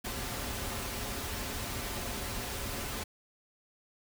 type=noise with comb filter; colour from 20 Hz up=pink; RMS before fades=-37 dBFS; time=0.04-3.04 s; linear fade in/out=10 ms; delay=6.3 ms; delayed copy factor=-0.5; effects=none